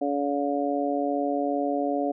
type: harmonic tone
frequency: 142.4 Hz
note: C#3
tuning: 47 cents sharp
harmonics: 2 / 3 / 4 / 5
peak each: -27 / -32 / -29 / -29 dBFS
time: 0.01-2.12 s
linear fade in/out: 10 ms
effects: none